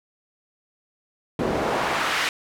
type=noise with band-pass filter sweep; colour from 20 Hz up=pink; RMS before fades=-24 dBFS; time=1.39-2.29 s; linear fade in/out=2 ms; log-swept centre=350 to 2400 Hz; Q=0.99; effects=none